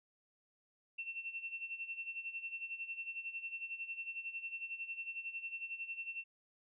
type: tone with tremolo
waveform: sine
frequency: 2700 Hz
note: E7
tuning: 41 cents sharp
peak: -38 dBFS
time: 0.98-6.24 s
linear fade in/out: 10 ms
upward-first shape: sine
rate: 11 Hz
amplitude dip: 75%
effects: none